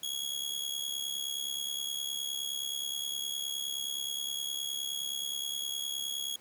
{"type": "tone with amplitude modulation", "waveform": "sawtooth", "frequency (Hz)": 3322, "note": "G#7", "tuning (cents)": 0, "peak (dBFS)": -27, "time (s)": [0.03, 6.36], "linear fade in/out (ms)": 5, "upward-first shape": "sine", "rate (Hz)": 69.6, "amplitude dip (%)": 75, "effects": ["pink hiss -58 dBFS RMS until 6.4 s", "high-pass 150 Hz 12 dB/octave"]}